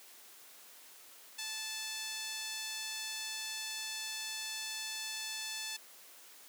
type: tone with band-pass filter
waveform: 5% pulse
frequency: 876 Hz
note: A5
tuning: 8 cents flat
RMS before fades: -41 dBFS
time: 1.38-5.77 s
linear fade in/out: 10 ms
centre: 3800 Hz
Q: 0.66
effects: white hiss -56 dBFS RMS until 6.48 s + high-pass 300 Hz 12 dB/octave